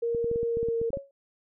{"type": "tone with pitch glide", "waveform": "sine", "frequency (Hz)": [466.9, 460.2], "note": ["A#4", "A#4"], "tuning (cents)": [3, -22], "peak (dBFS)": -25, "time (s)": [0.02, 0.9], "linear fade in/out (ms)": 10, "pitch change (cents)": -25, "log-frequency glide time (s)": [0.43, 0.76]}
{"type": "clicks", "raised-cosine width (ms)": 3, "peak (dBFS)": -24, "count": 11, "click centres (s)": [0.148, 0.244, 0.314, 0.359, 0.431, 0.571, 0.63, 0.686, 0.815, 0.904, 0.972]}
{"type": "tone with exponential decay", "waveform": "sine", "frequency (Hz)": 554.4, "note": "C#5", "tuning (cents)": 0, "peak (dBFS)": -24, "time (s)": [0.93, 1.11], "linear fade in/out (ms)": 2, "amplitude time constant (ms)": 39}
{"effects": []}